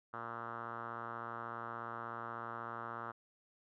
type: tone with low-pass filter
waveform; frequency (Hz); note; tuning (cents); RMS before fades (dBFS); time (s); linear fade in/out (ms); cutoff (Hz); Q
5% pulse; 116.54; A#2; 0; -44; 0.13-3.12; 10; 1300; 4.1
effects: none